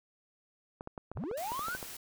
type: clicks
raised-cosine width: 1 ms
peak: -27 dBFS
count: 12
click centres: 0.809 / 0.874 / 0.978 / 1.116 / 1.173 / 1.238 / 1.313 / 1.519 / 1.593 / 1.684 / 1.75 / 1.828 s
type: linear sweep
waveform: triangle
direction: up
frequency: 46.25 to 1568 Hz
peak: -33 dBFS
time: 1.15-1.77 s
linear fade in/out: 20 ms
type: noise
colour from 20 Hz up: white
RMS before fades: -45 dBFS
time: 1.37-1.97 s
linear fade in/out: 5 ms
effects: none